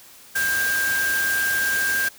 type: tone in noise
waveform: sine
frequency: 1593 Hz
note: G6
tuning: 27 cents sharp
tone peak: -20 dBFS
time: 0.35-2.09 s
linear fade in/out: 10 ms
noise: white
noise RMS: -28 dBFS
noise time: 0.35-2.09 s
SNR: +5 dB
effects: white hiss -47 dBFS RMS until 2.18 s